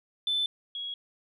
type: tone pair in turn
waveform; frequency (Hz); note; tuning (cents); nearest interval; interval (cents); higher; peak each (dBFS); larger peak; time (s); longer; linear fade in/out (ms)
sine; 3520 / 3322; A7 / G#7; 0 / 0; minor second; 100; first; -24 / -33; first; 0.27-0.46 / 0.75-0.94; neither; 2
effects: tanh soft clip ceiling -21 dBFS